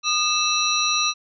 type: tone cluster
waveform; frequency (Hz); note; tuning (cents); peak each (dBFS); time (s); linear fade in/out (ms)
sine; 1224 / 2640 / 3902 / 4083 / 5770; D#6 / E7 / B7 / C8 / F#8; -29 / +2 / -22 / -43 / -44; -25; 0.03-1.14; 50
effects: none